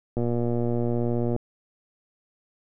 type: click train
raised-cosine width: 2 ms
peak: -14 dBFS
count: 143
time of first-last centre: 0.17-1.363 s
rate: 119 Hz
effects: none

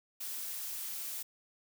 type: noise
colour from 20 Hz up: blue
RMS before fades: -40 dBFS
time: 0.2-1.23 s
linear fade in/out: 10 ms
effects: none

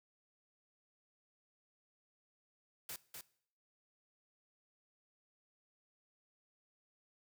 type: noise with echo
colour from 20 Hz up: white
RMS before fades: -45 dBFS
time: 2.89-2.96 s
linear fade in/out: 2 ms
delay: 250 ms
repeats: 1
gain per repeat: -4 dB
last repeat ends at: 3.21 s
effects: noise-tail reverb RT60 0.6 s tail -20 dB re dry

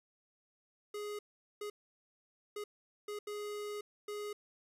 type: tone bursts at uneven times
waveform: square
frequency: 415.5 Hz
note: G#4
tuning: 1 cent sharp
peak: -40 dBFS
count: 6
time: 0.94-1.19 / 1.61-1.7 / 2.56-2.64 / 3.08-3.19 / 3.27-3.81 / 4.08-4.33 s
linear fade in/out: 5 ms
effects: resampled to 32000 Hz + 11-bit

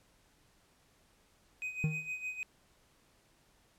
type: tone with tremolo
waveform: triangle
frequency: 2508 Hz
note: D#7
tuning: 13 cents sharp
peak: -33 dBFS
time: 1.62-2.43 s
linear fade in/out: 0 ms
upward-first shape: sine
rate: 6.5 Hz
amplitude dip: 70%
type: tone with exponential decay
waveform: triangle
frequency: 155.56 Hz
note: D#3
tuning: in tune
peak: -23 dBFS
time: 1.84-2.12 s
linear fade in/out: 0 ms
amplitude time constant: 59 ms
effects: pink hiss -68 dBFS RMS until 3.78 s + low-pass 12000 Hz 12 dB/octave

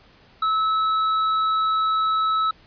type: tone with tanh clipping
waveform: sine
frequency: 1300 Hz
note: E6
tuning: 24 cents flat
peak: -20 dBFS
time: 0.42-2.51 s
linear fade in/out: 5 ms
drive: 9 dB
effects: pink hiss -53 dBFS RMS until 2.66 s + resampled to 11025 Hz

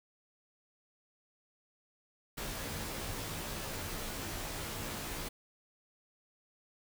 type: noise with comb filter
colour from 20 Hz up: pink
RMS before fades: -40 dBFS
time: 2.37-5.29 s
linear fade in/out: 10 ms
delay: 16 ms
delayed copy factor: -0.75
effects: none

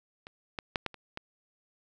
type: clicks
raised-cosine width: 0.3 ms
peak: -28 / -18 / -12 / -15 / -30 / -21 dBFS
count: 6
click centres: 0.269 / 0.588 / 0.758 / 0.863 / 0.943 / 1.174 s
effects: none

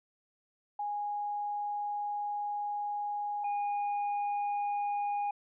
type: tone pair in turn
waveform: sine / triangle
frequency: 825 / 818.8 Hz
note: G#5 / G#5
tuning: -12 / -25 cents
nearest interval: unison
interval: 13 cents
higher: first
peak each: -32 / -28 dBFS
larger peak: second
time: 0.79-3.44 / 3.44-5.31 s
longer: first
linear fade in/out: 5 ms
effects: resampled to 8000 Hz

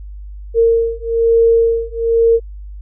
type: beating tone pair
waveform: sine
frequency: 458.9 / 460 Hz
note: A#4 / A#4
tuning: -27 / -23 cents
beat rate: 1.1 Hz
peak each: -13 dBFS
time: 0.54-2.4 s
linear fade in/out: 50 ms
effects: added 50 Hz sine -28 dBFS peak until 2.81 s

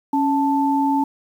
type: tone pair together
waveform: sine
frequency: 277.2 / 880 Hz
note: C#4 / A5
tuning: 0 / 0 cents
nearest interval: octave + minor sixth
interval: 2000 cents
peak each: -18 / -19 dBFS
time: 0.13-1.04 s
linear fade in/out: 5 ms
effects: 8-bit

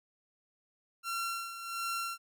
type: tone with tremolo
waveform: sawtooth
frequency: 1365 Hz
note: F6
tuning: 40 cents flat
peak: -29 dBFS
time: 1.03-2.18 s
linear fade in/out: 50 ms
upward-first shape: sine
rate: 1.4 Hz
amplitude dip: 65%
effects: none

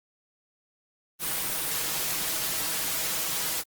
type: noise with comb filter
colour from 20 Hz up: white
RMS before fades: -29 dBFS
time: 1.19-3.64 s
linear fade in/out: 50 ms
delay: 6.2 ms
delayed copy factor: +0.6
effects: Opus 32 kbps

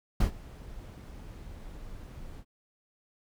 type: noise with ADSR envelope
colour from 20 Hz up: brown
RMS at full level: -23 dBFS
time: 0.2-2.45 s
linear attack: 7 ms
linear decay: 100 ms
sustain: -21 dB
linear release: 64 ms
effects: none

